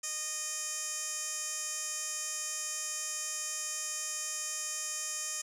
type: tone with band-pass filter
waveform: 15% pulse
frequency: 616 Hz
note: D#5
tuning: 17 cents flat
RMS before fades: -37 dBFS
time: 0.03-5.42 s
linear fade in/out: 10 ms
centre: 7600 Hz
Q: 3.7
effects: none